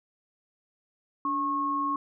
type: tone pair together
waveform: sine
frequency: 288.7 / 1090 Hz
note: D4 / C#6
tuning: -30 / -29 cents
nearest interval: octave + major seventh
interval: 2301 cents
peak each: -33 / -26 dBFS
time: 1.25-1.96 s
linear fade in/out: 2 ms
effects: none